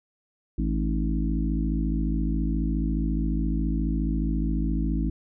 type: harmonic tone with a mistuned harmonic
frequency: 54.4 Hz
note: A1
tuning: 19 cents flat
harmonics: 1 / 3 / 4 / 5 / 6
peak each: -25 / -30 / -31 / -32 / -33 dBFS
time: 0.58-5.1 s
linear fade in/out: 5 ms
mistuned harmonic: 6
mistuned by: -52 cents
effects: none